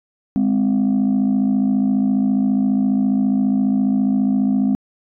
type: tone pair together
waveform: sine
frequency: 205 / 259.7 Hz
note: G#3 / C4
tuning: -22 / -13 cents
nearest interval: major third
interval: 409 cents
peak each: -15 dBFS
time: 0.36-4.75 s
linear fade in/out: 0 ms
effects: tanh soft clip ceiling -11 dBFS